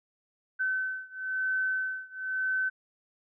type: beating tone pair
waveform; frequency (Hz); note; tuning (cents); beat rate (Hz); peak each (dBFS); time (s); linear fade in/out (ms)
sine; 1525 / 1526; G6 / G6; -48 / -47; 1; -31 / -32; 0.59-2.7; 20
effects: none